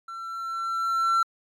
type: tone with level ramp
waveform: triangle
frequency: 1349 Hz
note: E6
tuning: 40 cents sharp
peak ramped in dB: -33 to -16 dBFS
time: 0.08-1.23 s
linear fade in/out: 5 ms
effects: MP3 96 kbps